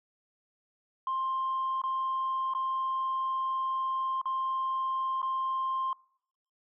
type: tone with dropouts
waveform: sine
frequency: 1054 Hz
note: C6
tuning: 12 cents sharp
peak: -27 dBFS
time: 1.07-5.93 s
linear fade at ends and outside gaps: 2 ms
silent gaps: 1.817-1.837 / 2.537-2.549 / 4.215-4.256 / 5.218-5.228 s
effects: noise-tail reverb RT60 0.7 s tail -25 dB re dry + tanh soft clip ceiling -25 dBFS